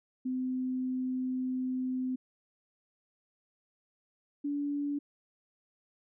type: tone pair in turn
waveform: sine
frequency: 256.3 / 287.5 Hz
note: C4 / D4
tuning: -36 / -37 cents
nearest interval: major second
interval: 199 cents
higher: second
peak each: -30 / -30 dBFS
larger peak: neither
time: 0.25-2.16 / 4.44-4.99 s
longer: first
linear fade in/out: 10 ms
effects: none